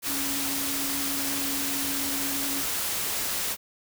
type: tone in noise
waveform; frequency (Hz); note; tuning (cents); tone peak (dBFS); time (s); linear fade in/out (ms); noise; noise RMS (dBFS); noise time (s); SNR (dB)
sine; 277.2; C#4; 0; -34; 0.06-2.64; 50; white; -29; 0.02-3.57; -8
effects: none